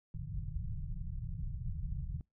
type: low-pass noise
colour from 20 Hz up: pink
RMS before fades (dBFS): -39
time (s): 0.14-2.21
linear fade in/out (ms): 2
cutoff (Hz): 170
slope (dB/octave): 96
effects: noise-tail reverb RT60 0.2 s tail -26 dB re dry